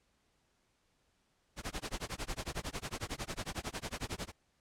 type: noise with tremolo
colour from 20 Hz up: pink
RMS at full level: -37 dBFS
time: 1.56-4.32 s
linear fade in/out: 50 ms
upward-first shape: sine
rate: 11 Hz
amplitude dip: 100%
effects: pink hiss -75 dBFS RMS until 4.6 s + low-pass 9000 Hz 12 dB/octave